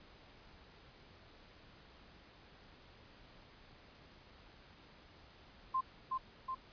sine tone with echo, 1046.5 Hz, C6, in tune, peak -31 dBFS, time 5.74-5.81 s, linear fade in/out 10 ms, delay 370 ms, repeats 2, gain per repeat -3 dB, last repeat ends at 6.55 s, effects pink hiss -60 dBFS RMS until 6.72 s + resampled to 11025 Hz

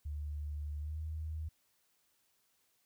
sine tone with pitch glide, 74 to 78.4 Hz, D2 to D#2, +14 to +14 cents, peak -37 dBFS, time 0.05-1.49 s, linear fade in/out 10 ms, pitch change +100 cents, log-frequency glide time 0.79-0.99 s, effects white hiss -75 dBFS RMS until 2.85 s

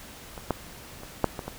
clicks, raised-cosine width 1 ms, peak -23 / -10 / -26 / -6 / -18 / -19 dBFS, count 6, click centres 0.378 / 0.507 / 1.034 / 1.243 / 1.392 / 1.48 s, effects pink hiss -45 dBFS RMS until 1.58 s

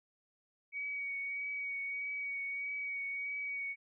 sine tone with vibrato, 2252 Hz, C#7, 27 cents sharp, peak -36 dBFS, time 0.72-3.76 s, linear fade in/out 50 ms, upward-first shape triangle, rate 1.6 Hz, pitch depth 21 cents each way, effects none

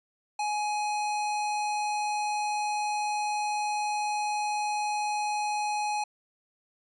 square tone, 838 Hz, G#5, 15 cents sharp, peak -28 dBFS, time 0.39-6.04 s, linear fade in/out 5 ms, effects resampled to 22050 Hz

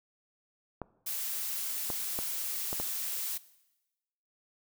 clicks, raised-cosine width 1 ms, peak -22 dBFS, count 5, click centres 0.817 / 1.902 / 2.189 / 2.729 / 2.8 s
blue noise, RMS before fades -35 dBFS, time 1.06-3.38 s, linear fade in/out 10 ms
effects noise-tail reverb RT60 1.0 s tail -19 dB re dry

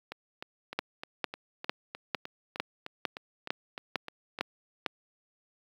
two click trains, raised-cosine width 0.3 ms, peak -22 / -12 dBFS, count 15 / 10, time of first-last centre 0.12-4.388 / 0.79-4.862 s, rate 3.28 / 2.21 Hz, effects high-pass 200 Hz 12 dB/octave + 9-bit

